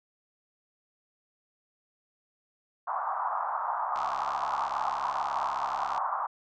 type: band-pass noise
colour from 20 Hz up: white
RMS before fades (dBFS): -31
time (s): 2.87-6.27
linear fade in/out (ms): 10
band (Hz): 740 to 1200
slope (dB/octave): 48
type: click train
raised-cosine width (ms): 0.2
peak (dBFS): -26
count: 141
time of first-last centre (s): 3.96-5.977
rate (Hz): 69.4
effects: none